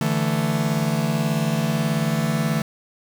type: chord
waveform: 45% pulse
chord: D suspended second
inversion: none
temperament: just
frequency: 146.83 / 165.19 / 220.2 Hz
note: D3 / E3 / A3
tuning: 0 / +4 / +2 cents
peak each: -24 dBFS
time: 0.01-2.62 s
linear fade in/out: 2 ms
effects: 7-bit